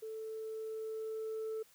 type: tone with level ramp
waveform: sine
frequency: 440 Hz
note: A4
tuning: in tune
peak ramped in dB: -40 to -34 dBFS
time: 0.02-1.63 s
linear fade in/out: 10 ms
effects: tanh soft clip ceiling -35 dBFS + white hiss -65 dBFS RMS until 1.74 s